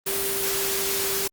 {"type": "tone in noise", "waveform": "sine", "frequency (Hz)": 392, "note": "G4", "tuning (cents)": 0, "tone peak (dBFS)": -30, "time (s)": [0.06, 1.28], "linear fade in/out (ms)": 10, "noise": "white", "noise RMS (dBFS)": -26, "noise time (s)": [0.06, 1.28], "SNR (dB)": -7, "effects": ["Opus 32 kbps"]}